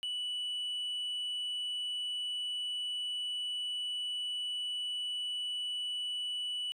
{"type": "tone", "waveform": "sine", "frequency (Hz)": 2960, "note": "F#7", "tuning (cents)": 0, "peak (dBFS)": -31, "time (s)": [0.03, 6.72], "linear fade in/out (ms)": 0, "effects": ["tanh soft clip ceiling -33 dBFS"]}